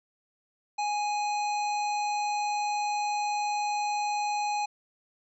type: harmonic tone with a mistuned harmonic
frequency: 830.6 Hz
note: G#5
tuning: in tune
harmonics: 1 / 3 / 5 / 7 / 9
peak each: -27 / -37 / -41 / -44 / -46 dBFS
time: 0.78-4.66 s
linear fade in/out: 10 ms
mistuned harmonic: 7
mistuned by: +47 cents
effects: none